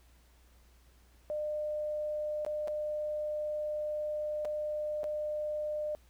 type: tone with dropouts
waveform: sine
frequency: 603 Hz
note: D5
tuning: 46 cents sharp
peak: -32 dBFS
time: 1.3-5.95 s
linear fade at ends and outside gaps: 0 ms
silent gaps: 2.449-2.464 / 2.675-2.681 / 4.449-4.453 / 5.033-5.041 s
effects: added 60 Hz sine -60 dBFS peak until 6.09 s + pink hiss -67 dBFS RMS until 6.09 s